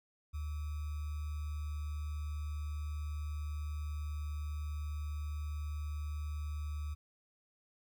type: tone with sample-and-hold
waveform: sine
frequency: 74.9 Hz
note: D2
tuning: 35 cents sharp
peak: -36 dBFS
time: 0.33-6.95 s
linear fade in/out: 20 ms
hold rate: 1225 Hz
effects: none